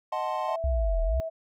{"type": "chord", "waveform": "triangle", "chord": "D# diminished seventh", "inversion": "none", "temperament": "equal with one note detuned", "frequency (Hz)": [622.3, 740, 877.5, 1046.5], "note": ["D#5", "F#5", "A5", "C6"], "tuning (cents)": [0, 0, -5, 0], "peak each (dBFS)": -31, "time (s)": [0.12, 0.56], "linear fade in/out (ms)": 5}
{"type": "tone with pitch glide", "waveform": "sine", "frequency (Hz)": [659.3, 649.5], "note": ["E5", "E5"], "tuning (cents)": [0, -26], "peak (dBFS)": -30, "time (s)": [0.47, 1.3], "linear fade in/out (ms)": 20, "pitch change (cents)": -26, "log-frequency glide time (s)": [0.87, 1.13]}
{"type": "linear two-way sweep", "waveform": "sine", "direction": "down then up", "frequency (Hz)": [70.4, 37.45, 70.4], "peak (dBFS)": -23, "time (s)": [0.64, 1.2], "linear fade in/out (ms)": 0, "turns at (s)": 1.03}
{"effects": []}